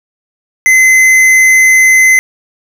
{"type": "tone with hard clipping", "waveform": "sine", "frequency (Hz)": 2049, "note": "C7", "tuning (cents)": -37, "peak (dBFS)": -5, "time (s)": [0.66, 2.19], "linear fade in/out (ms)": 0, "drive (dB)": 11, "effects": []}